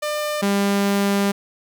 sawtooth tone pair in turn, 599 / 199.89 Hz, D5 / G3, +34 / +34 cents, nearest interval octave + perfect fifth, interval 1900 cents, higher first, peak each -18 / -13 dBFS, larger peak second, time 0.02-0.42 / 0.42-1.32 s, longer second, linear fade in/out 10 ms, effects none

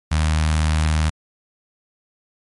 sawtooth tone with notch filter, 77.78 Hz, D#2, in tune, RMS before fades -18 dBFS, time 0.11-1.1 s, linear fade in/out 10 ms, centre 400 Hz, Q 0.52, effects MP3 48 kbps

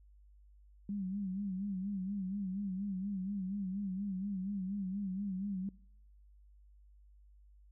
sine tone with vibrato, 194.3 Hz, G3, 15 cents flat, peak -35 dBFS, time 0.89-5.69 s, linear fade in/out 2 ms, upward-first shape sine, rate 4.2 Hz, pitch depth 95 cents each way, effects noise-tail reverb RT60 0.8 s tail -25 dB re dry + added 50 Hz sine -58 dBFS peak until 7.71 s

